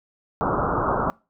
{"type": "low-pass noise", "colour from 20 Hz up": "white", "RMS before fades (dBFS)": -23, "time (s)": [0.41, 1.1], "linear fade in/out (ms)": 0, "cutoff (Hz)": 1400, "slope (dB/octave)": 96, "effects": ["noise-tail reverb RT60 0.3 s tail -24 dB re dry"]}